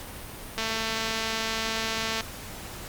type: click train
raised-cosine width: 0.2 ms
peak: -12 dBFS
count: 364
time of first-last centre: 0.58-2.208 s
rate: 223 Hz
effects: pink hiss -40 dBFS RMS until 2.88 s + Opus 48 kbps